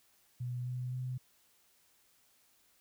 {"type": "tone with pitch steps", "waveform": "sine", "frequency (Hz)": [123.47, 125.34, 127.23], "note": ["B2", "B2", "C3"], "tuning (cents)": [0, 26, -48], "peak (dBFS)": -35, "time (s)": [0.4, 1.18], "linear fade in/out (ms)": 10, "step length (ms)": 260, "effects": ["white hiss -69 dBFS RMS until 2.8 s"]}